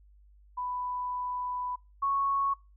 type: tone pair in turn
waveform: sine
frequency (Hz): 993 / 1105.6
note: B5 / C#6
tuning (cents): +9 / -5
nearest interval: major second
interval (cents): 186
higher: second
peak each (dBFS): -31 / -25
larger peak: second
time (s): 0.57-1.76 / 2.02-2.54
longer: first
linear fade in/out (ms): 10
effects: noise-tail reverb RT60 0.3 s tail -25 dB re dry + added 50 Hz sine -55 dBFS peak until 2.76 s